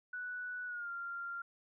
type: tone with pitch glide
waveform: sine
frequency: 1480 to 1388.9 Hz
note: F#6 to F6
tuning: 0 to -10 cents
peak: -39 dBFS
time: 0.13-1.42 s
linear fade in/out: 5 ms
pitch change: -110 cents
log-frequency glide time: 0.66-0.9 s
effects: none